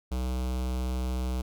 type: tone with notch filter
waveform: square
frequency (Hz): 63.1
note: B1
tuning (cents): +38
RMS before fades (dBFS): -30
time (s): 0.11-1.42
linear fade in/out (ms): 10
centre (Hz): 1800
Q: 1.7
effects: none